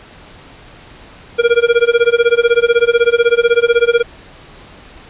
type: tone with tremolo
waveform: square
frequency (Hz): 472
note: A#4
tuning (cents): +22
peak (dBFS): -6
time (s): 1.38-4.03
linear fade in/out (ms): 20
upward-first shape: sine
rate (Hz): 16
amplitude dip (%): 95
effects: pink hiss -39 dBFS RMS until 5.09 s + resampled to 8000 Hz